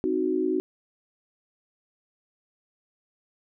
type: chord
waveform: sine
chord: C diminished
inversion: none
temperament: equal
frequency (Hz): 261.6 / 311.1 / 370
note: C4 / Eb4 / Gb4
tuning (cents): 0 / 0 / 0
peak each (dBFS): -30 / -27 / -25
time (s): 0.04-0.6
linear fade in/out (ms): 0
effects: none